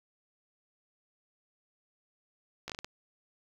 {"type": "slowing click train", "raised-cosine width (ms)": 0.2, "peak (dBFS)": -21, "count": 6, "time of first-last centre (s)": [2.68, 2.845], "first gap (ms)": 16, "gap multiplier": 1.37, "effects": ["8-bit"]}